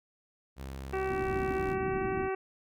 sawtooth tone, 67 Hz, C2, 42 cents sharp, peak -35 dBFS, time 0.56-1.76 s, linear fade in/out 50 ms
harmonic tone, 381.8 Hz, G4, 46 cents flat, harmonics 1 / 2 / 3 / 4 / 5 / 6 / 7, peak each -31 / -37 / -41 / -43 / -45 / -47 / -48 dBFS, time 0.93-2.35 s, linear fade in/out 5 ms
white low-pass noise, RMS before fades -38 dBFS, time 1.07-2.3 s, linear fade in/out 50 ms, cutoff 370 Hz, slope 96 dB/octave
effects none

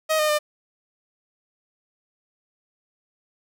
sawtooth tone with pitch steps, 629 / 611 / 600 Hz, D#5 / D#5 / D5, +19 / -32 / +37 cents, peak -15 dBFS, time 0.09-0.39 s, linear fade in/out 20 ms, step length 100 ms, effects none

